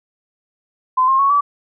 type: tone with pitch steps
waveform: sine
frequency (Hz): 1026 / 1065.9 / 1107.3 / 1150.3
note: C6 / C6 / C#6 / D6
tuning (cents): -34 / +32 / -2 / -36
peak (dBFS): -11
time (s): 0.97-1.41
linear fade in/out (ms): 10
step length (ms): 110
effects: none